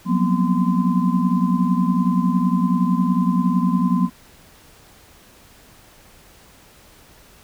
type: tone cluster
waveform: sine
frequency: 179.7 / 190.5 / 238 / 255.3 / 1028 Hz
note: F3 / G3 / A#3 / C4 / C6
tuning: +50 / -49 / +36 / -42 / -31 cents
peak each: -19 / -22 / -21 / -25 / -27 dBFS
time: 0.05-4.1 s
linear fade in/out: 50 ms
effects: pink hiss -49 dBFS RMS until 7.43 s